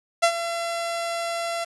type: tone with ADSR envelope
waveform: sawtooth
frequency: 678 Hz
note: E5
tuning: 49 cents sharp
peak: -10 dBFS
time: 0.22-1.65 s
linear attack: 18 ms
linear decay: 74 ms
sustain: -12 dB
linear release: 15 ms
effects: resampled to 24000 Hz + 7-bit